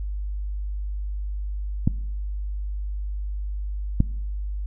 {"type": "clicks", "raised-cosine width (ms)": 5, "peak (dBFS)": -5, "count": 2, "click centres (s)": [1.875, 4.004], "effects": ["noise-tail reverb RT60 0.8 s tail -22 dB re dry", "added 50 Hz sine -26 dBFS peak until 4.66 s"]}